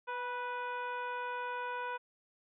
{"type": "harmonic tone with a mistuned harmonic", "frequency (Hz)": 493.9, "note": "B4", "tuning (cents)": 0, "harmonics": [1, 2, 3, 4, 5, 6, 7], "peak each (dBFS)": [-43, -38, -42, -55, -49, -59, -59], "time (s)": [0.07, 1.98], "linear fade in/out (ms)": 20, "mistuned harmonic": 2, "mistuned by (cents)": -19, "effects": []}